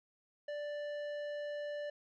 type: tone with tanh clipping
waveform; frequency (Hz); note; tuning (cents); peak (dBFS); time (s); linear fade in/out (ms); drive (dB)
sine; 587.3; D5; 0; -40; 0.48-1.9; 5; 12
effects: none